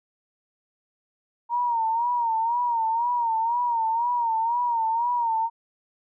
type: tone with vibrato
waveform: sine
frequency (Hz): 932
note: A#5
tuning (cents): -1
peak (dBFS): -21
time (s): 1.49-5.5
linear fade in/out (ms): 50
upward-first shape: sine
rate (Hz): 2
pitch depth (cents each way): 80
effects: none